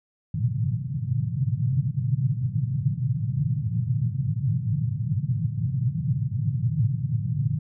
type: band-pass noise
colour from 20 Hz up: pink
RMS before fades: -25 dBFS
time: 0.34-7.59 s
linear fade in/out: 5 ms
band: 110 to 150 Hz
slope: 48 dB/octave
effects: none